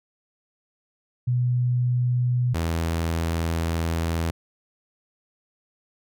sine / sawtooth tone pair in turn, 123.47 / 82.69 Hz, B2 / E2, 0 / +6 cents, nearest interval perfect fifth, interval 694 cents, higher first, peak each -19 dBFS, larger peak neither, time 1.27-2.54 / 2.54-4.31 s, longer second, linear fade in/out 10 ms, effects none

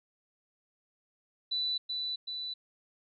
sine tone with echo, 3977 Hz, B7, 11 cents sharp, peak -29 dBFS, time 1.51-1.78 s, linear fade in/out 10 ms, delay 380 ms, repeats 2, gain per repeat -3 dB, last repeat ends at 2.54 s, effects none

